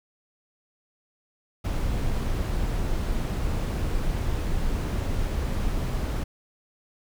brown noise, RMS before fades -26 dBFS, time 1.64-6.24 s, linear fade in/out 10 ms, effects none

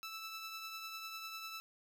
15% pulse tone with tremolo, 1318.5 Hz, E6, in tune, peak -36 dBFS, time 0.03-1.6 s, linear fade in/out 0 ms, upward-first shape triangle, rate 10 Hz, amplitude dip 40%, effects none

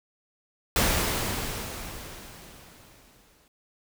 pink noise with exponential decay, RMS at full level -22 dBFS, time 0.76-3.48 s, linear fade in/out 1 ms, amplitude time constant 590 ms, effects none

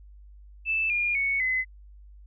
sine tone with pitch steps, 2637 / 2418 / 2217 / 2033 Hz, E7 / D7 / C#7 / B6, 0 / +50 / 0 / +50 cents, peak -23 dBFS, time 0.65-1.65 s, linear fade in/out 50 ms, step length 250 ms, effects added 50 Hz sine -46 dBFS peak until 2.26 s

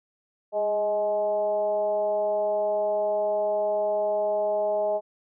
sine tone with frequency modulation, 629 Hz, D#5, 19 cents sharp, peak -22 dBFS, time 0.52-5.01 s, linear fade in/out 50 ms, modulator 214 Hz, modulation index 0.68, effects none

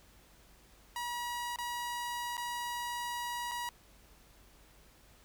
sawtooth tone with dropouts, 962 Hz, B5, 46 cents flat, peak -32 dBFS, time 0.96-3.69 s, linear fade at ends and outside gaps 1 ms, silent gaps 1.56-1.586 / 2.369-2.378 / 3.513-3.517 s, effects added 50 Hz sine -63 dBFS peak until 5.24 s + pink hiss -62 dBFS RMS until 5.24 s

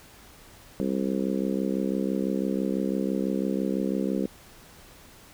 harmonic tone, 66 Hz, C2, 16 cents sharp, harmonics 3 / 4 / 5 / 6 / 7 / 8, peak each -28 / -30 / -32 / -34 / -35 / -36 dBFS, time 0.8-4.26 s, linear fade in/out 0 ms, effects pink hiss -51 dBFS RMS until 5.33 s

